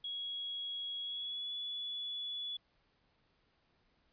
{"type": "tone with pitch glide", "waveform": "sine", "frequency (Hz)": [3324, 3419], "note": ["G#7", "G#7"], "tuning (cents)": [1, 50], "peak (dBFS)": -38, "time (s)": [0.04, 2.57], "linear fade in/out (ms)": 5, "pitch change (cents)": 49, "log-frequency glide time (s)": [1.01, 1.52], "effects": ["pink hiss -74 dBFS RMS until 4.12 s", "resampled to 11025 Hz"]}